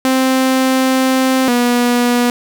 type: tone pair in turn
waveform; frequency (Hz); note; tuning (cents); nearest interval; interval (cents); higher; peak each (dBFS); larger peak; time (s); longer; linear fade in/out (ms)
sawtooth; 261.4 / 242.7; C4 / B3; -1 / -30; minor second; 129; first; -7; neither; 0.05-1.48 / 1.48-2.3; first; 0
effects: 8-bit